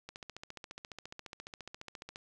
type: click train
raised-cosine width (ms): 0.2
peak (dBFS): -27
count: 31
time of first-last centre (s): 0.09-2.159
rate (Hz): 14.5
effects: none